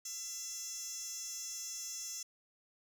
15% pulse tone with high-pass filter, 674 Hz, E5, 38 cents sharp, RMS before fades -43 dBFS, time 0.05-2.23 s, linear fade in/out 5 ms, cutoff 5800 Hz, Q 3.9, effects none

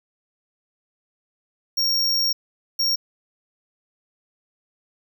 square tone bursts at uneven times, 5560 Hz, F8, 9 cents flat, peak -19 dBFS, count 2, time 1.77-2.33 / 2.79-2.96 s, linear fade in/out 10 ms, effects none

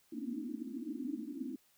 pink band-pass noise, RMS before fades -41 dBFS, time 0.12-1.56 s, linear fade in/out 5 ms, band 230 to 320 Hz, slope 96 dB/octave, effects white hiss -70 dBFS RMS until 1.77 s

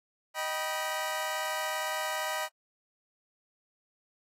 20% pulse chord, Eb augmented, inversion none, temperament just, 622.3 / 777.8 / 972.3 Hz, Eb5 / G5 / B5, 0 / -14 / -27 cents, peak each -30 / -32 / -30 dBFS, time 0.34-2.49 s, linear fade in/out 50 ms, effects AAC 48 kbps

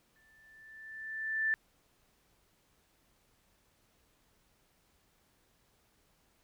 sine tone with exponential growth, 1766 Hz, A6, 6 cents sharp, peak -26 dBFS, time 0.16-1.54 s, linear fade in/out 0 ms, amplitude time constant 300 ms, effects pink hiss -71 dBFS RMS until 6.43 s

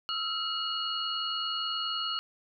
sine tone cluster, 1285 / 1365 / 2889 / 4330 Hz, E6 / F6 / F#7 / C#8, -45 / -40 / -42 / -41 cents, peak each -38 / -38 / -33 / -35 dBFS, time 0.09-2.19 s, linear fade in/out 0 ms, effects none

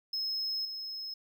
triangle tone with level steps, 5170 Hz, E8, 34 cents flat, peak -30 / -36 dBFS, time 0.13-1.14 s, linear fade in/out 5 ms, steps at 0.65 s, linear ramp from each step 2 ms, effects none

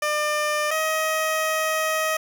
15% pulse tone pair in turn, 600 / 631.1 Hz, D5 / D#5, +37 / +24 cents, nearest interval minor second, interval 87 cents, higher second, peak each -15 / -15 dBFS, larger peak neither, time 0.02-0.71 / 0.71-2.17 s, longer second, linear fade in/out 5 ms, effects none

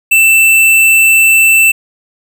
square tone, 2664 Hz, E7, 18 cents sharp, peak -5 dBFS, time 0.11-1.72 s, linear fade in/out 10 ms, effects none

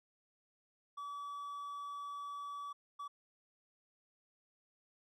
triangle tone bursts at uneven times, 1146 Hz, D6, 43 cents flat, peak -40 dBFS, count 2, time 0.97-2.73 / 2.99-3.08 s, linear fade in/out 10 ms, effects none

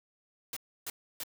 white noise bursts, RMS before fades -38 dBFS, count 3, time 0.53-1.235 s, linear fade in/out 2 ms, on 35 ms, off 300 ms, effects none

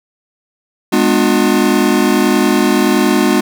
square chord, G# diminished seventh, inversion none, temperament just, 207.7 / 249.2 / 299 / 358.8 Hz, G#3 / B3 / D4 / F4, 0 / +16 / +31 / +47 cents, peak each -16 dBFS, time 0.92-3.41 s, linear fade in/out 10 ms, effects none

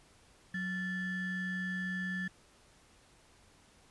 triangle ring-modulated tone, 784 Hz, G5, in tune, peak -29 dBFS, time 0.54-2.28 s, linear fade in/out 5 ms, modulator 968 Hz, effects pink hiss -63 dBFS RMS until 3.9 s + resampled to 24000 Hz

